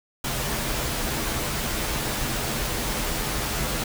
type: noise with comb filter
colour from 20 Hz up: pink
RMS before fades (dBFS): -27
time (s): 0.24-3.84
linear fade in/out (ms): 5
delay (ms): 11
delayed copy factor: -0.5
effects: none